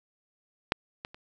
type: clicks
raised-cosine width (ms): 0.3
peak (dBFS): -7 / -20 / -30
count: 3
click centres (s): 0.721 / 1.049 / 1.145
effects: none

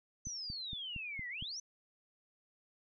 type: exponential two-way sweep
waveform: sine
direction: down then up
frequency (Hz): 6200 to 1894 to 6200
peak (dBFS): -40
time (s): 0.25-1.6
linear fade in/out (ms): 5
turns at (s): 1.29
type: click train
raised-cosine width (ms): 5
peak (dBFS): -33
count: 6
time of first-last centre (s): 0.27-1.425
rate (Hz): 4.33
effects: none

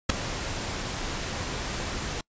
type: noise with ADSR envelope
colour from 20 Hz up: pink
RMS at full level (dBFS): -17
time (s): 0.09-2.21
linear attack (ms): 10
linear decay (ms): 4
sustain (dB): -15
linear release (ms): 3
effects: noise-tail reverb RT60 0.1 s tail -26 dB re dry + resampled to 16000 Hz

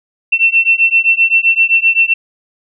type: beating tone pair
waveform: sine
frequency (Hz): 2692 / 2699.7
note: E7 / E7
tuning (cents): +36 / +41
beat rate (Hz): 7.7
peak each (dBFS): -11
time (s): 0.32-2.14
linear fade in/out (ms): 10
effects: none

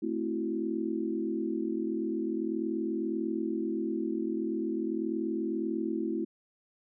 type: chord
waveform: sine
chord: F# half-diminished seventh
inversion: first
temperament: equal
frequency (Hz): 220 / 261.6 / 329.6 / 370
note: A3 / C4 / E4 / F#4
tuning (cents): 0 / 0 / 0 / 0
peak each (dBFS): -35 / -37 / -32 / -37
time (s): 0.02-6.25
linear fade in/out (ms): 10
effects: none

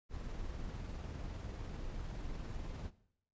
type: noise with tremolo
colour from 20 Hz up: brown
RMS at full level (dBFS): -42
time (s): 0.09-2.91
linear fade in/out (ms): 50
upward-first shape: square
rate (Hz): 20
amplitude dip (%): 25
effects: noise-tail reverb RT60 0.7 s tail -18 dB re dry + resampled to 16000 Hz

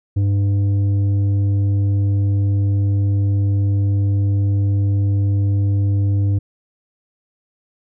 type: tone with tanh clipping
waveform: triangle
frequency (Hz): 99.8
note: G2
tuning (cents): +32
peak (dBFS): -15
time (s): 0.16-6.39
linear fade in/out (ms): 10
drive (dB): 11
effects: none

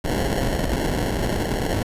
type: noise with sample-and-hold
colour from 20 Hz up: pink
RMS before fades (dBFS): -23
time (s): 0.04-1.83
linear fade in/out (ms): 5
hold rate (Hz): 1225
effects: resampled to 32000 Hz

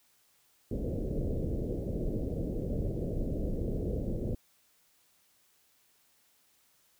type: low-pass noise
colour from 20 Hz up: pink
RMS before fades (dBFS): -33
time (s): 0.71-4.35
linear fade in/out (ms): 5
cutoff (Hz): 560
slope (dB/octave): 48
effects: white hiss -68 dBFS RMS until 6.99 s

